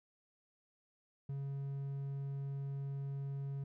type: tone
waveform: triangle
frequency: 138.59 Hz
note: C#3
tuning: in tune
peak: -36 dBFS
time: 1.29-3.64 s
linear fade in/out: 5 ms
effects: none